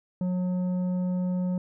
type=tone with tanh clipping; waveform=sine; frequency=181.4 Hz; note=F#3; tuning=34 cents flat; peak=-26 dBFS; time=0.21-1.58 s; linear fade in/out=2 ms; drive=8 dB; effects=none